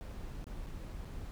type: noise with dropouts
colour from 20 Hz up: brown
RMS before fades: -43 dBFS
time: 0.01-1.31 s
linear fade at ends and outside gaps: 0 ms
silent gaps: 0.442-0.468 / 0.663-0.668 / 1.048-1.054 s
effects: none